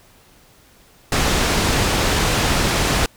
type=low-pass noise; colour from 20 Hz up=pink; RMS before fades=-18 dBFS; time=1.12-3.06 s; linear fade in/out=2 ms; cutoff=7800 Hz; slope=12 dB/octave; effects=pink hiss -51 dBFS RMS until 3.16 s